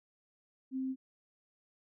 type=tone; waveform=sine; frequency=262.4 Hz; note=C4; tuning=5 cents sharp; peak=-33 dBFS; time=0.71-0.96 s; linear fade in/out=50 ms; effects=none